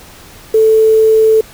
sine tone with quantisation, 440 Hz, A4, in tune, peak -5 dBFS, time 0.54-1.41 s, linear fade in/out 5 ms, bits 5, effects pink hiss -37 dBFS RMS until 1.53 s

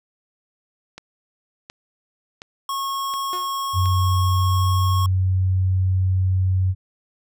click train, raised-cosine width 0.2 ms, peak -19 dBFS, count 5, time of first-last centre 0.98-3.858 s, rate 1.39 Hz
square tone, 1093 Hz, C#6, 25 cents flat, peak -24 dBFS, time 2.69-5.06 s, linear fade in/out 2 ms
sawtooth tone with exponential decay, 360 Hz, F#4, 47 cents flat, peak -26 dBFS, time 3.33-3.57 s, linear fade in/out 1 ms, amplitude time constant 52 ms
sine tone with pitch glide, 92.5 to 93.36 Hz, F#2 to F#2, 0 to +16 cents, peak -16 dBFS, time 3.73-6.75 s, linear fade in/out 50 ms, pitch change +16 cents, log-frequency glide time 4.32-4.69 s
effects none

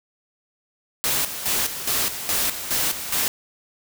white noise with tremolo, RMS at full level -22 dBFS, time 1.04-3.28 s, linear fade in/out 0 ms, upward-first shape square, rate 2.4 Hz, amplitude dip 65%, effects none

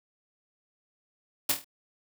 white noise with echo, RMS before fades -24 dBFS, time 1.49-1.52 s, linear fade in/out 5 ms, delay 25 ms, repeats 5, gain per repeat -6 dB, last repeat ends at 1.645 s, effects none

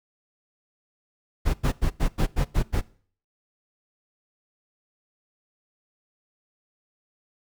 brown noise bursts, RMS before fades -21 dBFS, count 8, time 1.45-2.814 s, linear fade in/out 20 ms, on 90 ms, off 92 ms, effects noise-tail reverb RT60 0.5 s tail -21 dB re dry

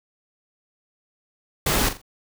pink noise with echo, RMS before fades -21 dBFS, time 1.66-1.89 s, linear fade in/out 5 ms, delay 42 ms, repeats 3, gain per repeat -10 dB, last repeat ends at 2.016 s, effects none

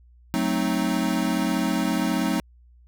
square chord, F# diminished seventh, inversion none, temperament equal, 185 / 220 / 261.6 / 311.1 Hz, F#3 / A3 / C4 / Eb4, 0 / 0 / 0 / 0 cents, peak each -28 dBFS, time 0.34-2.4 s, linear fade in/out 0 ms, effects added 60 Hz sine -50 dBFS peak until 2.87 s

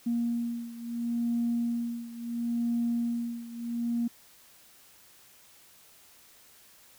sine beating tone pair, 235.2 / 235.93 Hz, A#3 / A#3, +16 / +21 cents, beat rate 0.73 Hz, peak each -29 / -32 dBFS, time 0.06-4.08 s, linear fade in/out 10 ms, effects tanh soft clip ceiling -20 dBFS + white hiss -57 dBFS RMS until 6.98 s

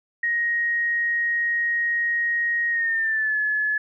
sine tone with pitch glide, 1878 to 1712.2 Hz, A#6 to A6, +12 to -48 cents, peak -20 dBFS, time 0.23-3.78 s, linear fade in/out 5 ms, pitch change -160 cents, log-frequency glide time 2.7-3.38 s, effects none

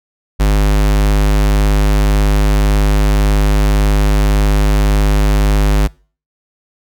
square tone, 50.9 Hz, G#1, 34 cents flat, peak -9 dBFS, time 0.39-5.88 s, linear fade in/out 20 ms, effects noise-tail reverb RT60 0.4 s tail -24 dB re dry

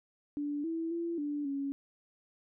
sine tone with pitch steps, 291 / 328.1 / 338.2 / 292.1 / 278.1 Hz, D4 / E4 / E4 / D4 / C#4, -16 / -8 / +44 / -9 / +6 cents, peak -32 dBFS, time 0.37-1.72 s, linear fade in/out 0 ms, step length 270 ms, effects none

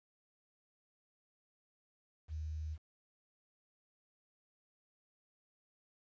sine tone with quantisation, 77.78 Hz, D#2, in tune, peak -38 dBFS, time 2.28-2.78 s, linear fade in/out 50 ms, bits 11, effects resampled to 16000 Hz

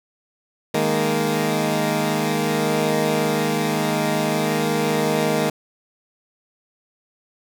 15% pulse chord, D# suspended fourth, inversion none, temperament equal, 155.56 / 207.7 / 233.1 Hz, D#3 / G#3 / A#3, 0 / 0 / 0 cents, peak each -17 dBFS, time 0.74-5.5 s, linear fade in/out 5 ms, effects none

